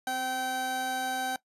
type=tone pair together; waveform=30% pulse; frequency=259.4 / 772 Hz; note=C4 / G5; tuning=-15 / -27 cents; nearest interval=octave + perfect fifth; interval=1888 cents; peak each=-37 / -27 dBFS; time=0.07-1.36 s; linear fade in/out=2 ms; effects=noise-tail reverb RT60 0.1 s tail -19 dB re dry + resampled to 32000 Hz